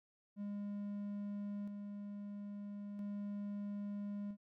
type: tone with tremolo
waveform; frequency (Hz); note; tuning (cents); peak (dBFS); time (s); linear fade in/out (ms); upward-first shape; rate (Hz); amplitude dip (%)
triangle; 203.8; G#3; -32; -38; 0.36-4.37; 50; square; 0.38; 35
effects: none